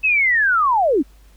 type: linear sweep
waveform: sine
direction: down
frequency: 2637 to 239 Hz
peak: -13 dBFS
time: 0.03-1.03 s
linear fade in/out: 20 ms
effects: added 50 Hz sine -45 dBFS peak until 1.36 s + pink hiss -56 dBFS RMS until 1.36 s